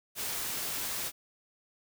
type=noise; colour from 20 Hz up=white; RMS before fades=-35 dBFS; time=0.15-1.12 s; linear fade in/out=50 ms; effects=none